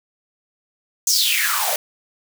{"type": "noise with high-pass filter sweep", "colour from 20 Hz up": "white", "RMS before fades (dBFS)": -19, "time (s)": [1.07, 1.76], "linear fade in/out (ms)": 2, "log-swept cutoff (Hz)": [6600, 540], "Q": 6.2, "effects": []}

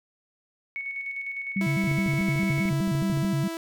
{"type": "tone with tremolo", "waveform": "sine", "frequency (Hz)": 2217, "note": "C#7", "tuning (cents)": 0, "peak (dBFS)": -29, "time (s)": [0.76, 2.69], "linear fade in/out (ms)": 0, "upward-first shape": "square", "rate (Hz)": 9.9, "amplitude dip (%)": 40}
{"type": "tone with vibrato", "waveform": "sine", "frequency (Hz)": 165.5, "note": "E3", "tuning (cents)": 7, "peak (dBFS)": -23, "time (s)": [1.56, 3.48], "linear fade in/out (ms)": 5, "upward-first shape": "square", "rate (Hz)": 4.8, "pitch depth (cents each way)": 280}
{"type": "tone", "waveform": "sawtooth", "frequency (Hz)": 329.6, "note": "E4", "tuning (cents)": 0, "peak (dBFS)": -27, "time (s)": [1.61, 3.57], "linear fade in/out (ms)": 0}
{"type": "click train", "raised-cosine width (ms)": 3, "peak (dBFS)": -23, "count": 20, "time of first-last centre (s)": [1.84, 3.247], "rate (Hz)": 13.5}
{"effects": []}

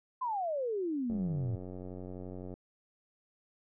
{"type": "exponential sweep", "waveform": "sine", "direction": "down", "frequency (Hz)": [1048, 105.2], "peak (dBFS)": -31, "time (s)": [0.21, 1.56], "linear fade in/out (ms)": 10}
{"type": "click train", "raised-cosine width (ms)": 2, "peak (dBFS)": -31, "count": 133, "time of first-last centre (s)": [1.1, 2.539], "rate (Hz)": 91.7}
{"effects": []}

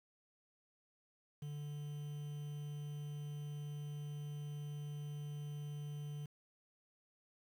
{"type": "tone with quantisation", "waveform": "triangle", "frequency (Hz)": 146.83, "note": "D3", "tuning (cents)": 0, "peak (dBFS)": -40, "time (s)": [1.42, 6.26], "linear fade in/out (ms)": 5, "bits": 10, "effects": []}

